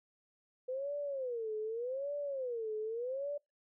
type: tone with vibrato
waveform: sine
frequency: 499.1 Hz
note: B4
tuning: 18 cents sharp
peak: -35 dBFS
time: 0.68-3.38 s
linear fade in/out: 10 ms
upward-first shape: sine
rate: 0.84 Hz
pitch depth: 260 cents each way
effects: noise-tail reverb RT60 0.2 s tail -25 dB re dry